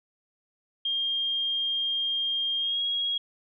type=tone with pitch glide; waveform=sine; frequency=3214 to 3295 Hz; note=G7 to G#7; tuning=+43 to -14 cents; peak=-25 dBFS; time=0.85-3.18 s; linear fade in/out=5 ms; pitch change=+43 cents; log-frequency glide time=2.58-2.81 s; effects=none